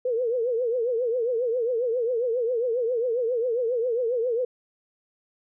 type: tone with vibrato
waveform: sine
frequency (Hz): 478.7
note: A#4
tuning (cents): +46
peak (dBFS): -22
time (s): 0.05-4.45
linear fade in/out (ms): 5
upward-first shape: triangle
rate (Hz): 7.4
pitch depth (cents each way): 150
effects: none